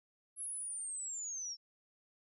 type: linear sweep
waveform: sine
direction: down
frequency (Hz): 11000 to 5360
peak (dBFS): -39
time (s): 0.36-1.57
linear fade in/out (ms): 50
effects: none